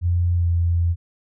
sine tone with pitch glide, 87.31 to 85.46 Hz, F2 to F2, 0 to -37 cents, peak -16 dBFS, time 0.01-0.96 s, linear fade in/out 50 ms, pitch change -37 cents, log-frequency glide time 0.35-0.47 s, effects none

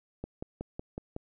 click train, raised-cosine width 2 ms, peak -23 dBFS, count 6, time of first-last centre 0.24-1.164 s, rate 5.41 Hz, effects none

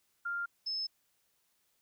sine tone pair in turn, 1396.9 / 5218 Hz, F6 / E8, 0 / -18 cents, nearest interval octave + major seventh, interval 2282 cents, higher second, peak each -33 / -33 dBFS, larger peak neither, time 0.25-0.46 / 0.66-0.87 s, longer neither, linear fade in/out 10 ms, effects white hiss -75 dBFS RMS until 1.81 s

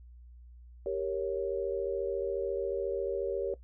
sine chord, G diminished, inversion none, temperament equal, 392 / 466.2 / 554.4 Hz, G4 / Bb4 / Db5, 0 / 0 / 0 cents, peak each -34 dBFS, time 0.86-3.54 s, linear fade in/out 2 ms, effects noise-tail reverb RT60 0.1 s tail -17 dB re dry + added 60 Hz sine -49 dBFS peak until 3.63 s

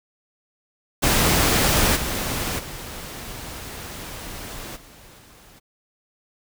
pink noise with level steps, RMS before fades -18 / -26 / -35 / -47 / -49 dBFS, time 1.02-5.6 s, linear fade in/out 20 ms, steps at 1.95 / 2.58 / 4.75 / 5.17 s, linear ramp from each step 20 ms, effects none

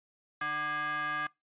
square ring-modulated tone, 223.5 Hz, A3, 27 cents sharp, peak -29 dBFS, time 0.41-1.27 s, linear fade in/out 5 ms, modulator 1420 Hz, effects noise-tail reverb RT60 0.2 s tail -23 dB re dry + resampled to 8000 Hz

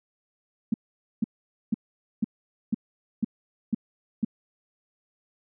sine tone bursts, 220.9 Hz, A3, 7 cents sharp, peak -19 dBFS, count 8, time 0.72-4.248 s, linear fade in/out 5 ms, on 21 ms, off 480 ms, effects none

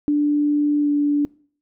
sine tone with pitch glide, 293.7 to 290.8 Hz, D4 to D4, 0 to -17 cents, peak -15 dBFS, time 0.08-1.25 s, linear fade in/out 0 ms, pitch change -17 cents, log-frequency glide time 0.8-0.89 s, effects noise-tail reverb RT60 0.5 s tail -24 dB re dry

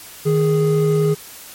triangle tone pair together, 155.56 / 415.3 Hz, D#3 / G#4, 0 / 0 cents, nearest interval octave + perfect fourth, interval 1700 cents, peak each -14 dBFS, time 0.25-1.15 s, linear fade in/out 20 ms, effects white hiss -38 dBFS RMS until 1.54 s + MP3 64 kbps

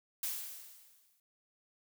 blue noise with exponential decay, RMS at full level -35 dBFS, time 0.23-1.2 s, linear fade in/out 2 ms, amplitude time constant 210 ms, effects none

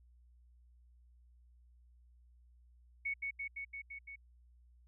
sine tone with echo, 2219 Hz, C#7, 1 cent sharp, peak -34 dBFS, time 3.05-3.14 s, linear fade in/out 10 ms, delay 170 ms, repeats 6, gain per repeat -2 dB, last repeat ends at 4.16 s, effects added 60 Hz sine -61 dBFS peak until 4.87 s

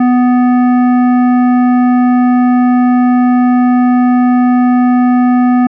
triangle tone with hard clipping, 248.1 Hz, B3, 8 cents sharp, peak -8 dBFS, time 0-5.67 s, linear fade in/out 5 ms, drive 17 dB, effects low-pass 2000 Hz 12 dB/octave

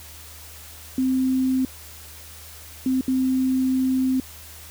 sine tone bursts at uneven times, 260 Hz, C4, 11 cents flat, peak -18 dBFS, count 3, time 0.98-1.65 / 2.86-3.01 / 3.08-4.2 s, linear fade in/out 2 ms, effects added 78 Hz sine -45 dBFS peak until 4.7 s + white hiss -43 dBFS RMS until 4.7 s

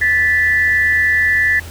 sine tone pair together, 1750.8 / 1972 Hz, A6 / B6, -9 / -3 cents, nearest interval major second, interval 206 cents, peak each -13 / -15 dBFS, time 0.01-1.6 s, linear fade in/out 10 ms, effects added 82 Hz sine -30 dBFS peak until 1.7 s + pink hiss -36 dBFS RMS until 1.7 s

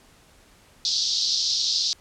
pink band-pass noise, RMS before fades -24 dBFS, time 0.85-1.93 s, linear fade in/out 0 ms, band 3900 to 5600 Hz, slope 48 dB/octave, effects pink hiss -55 dBFS RMS until 2 s + low-pass 11000 Hz 12 dB/octave

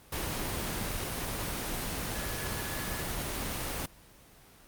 sine tone in noise, 1700 Hz, G#6, 40 cents sharp, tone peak -41 dBFS, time 2.14-3.01 s, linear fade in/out 5 ms, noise pink, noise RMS -34 dBFS, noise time 0.12-3.86 s, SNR -10 dB, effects pink hiss -56 dBFS RMS until 4.67 s + Opus 24 kbps

